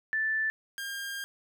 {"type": "tone pair in turn", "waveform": ["sine", "sawtooth"], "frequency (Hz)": [1760, 1607.6], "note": ["A6", "G6"], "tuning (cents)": [0, 43], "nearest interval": "major second", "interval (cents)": 157, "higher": "first", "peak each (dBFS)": [-26, -31], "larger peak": "first", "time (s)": [[0.13, 0.5], [0.78, 1.24]], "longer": "second", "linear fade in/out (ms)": 0, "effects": []}